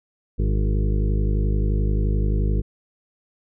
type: harmonic tone with a mistuned harmonic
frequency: 51.5 Hz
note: G#1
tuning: 14 cents flat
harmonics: 1 / 2 / 3 / 4 / 6 / 7 / 8 / 9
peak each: -19 / -25 / -29 / -31 / -35 / -36 / -37 / -38 dBFS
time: 0.38-2.62 s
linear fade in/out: 20 ms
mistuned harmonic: 7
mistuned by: +25 cents
effects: none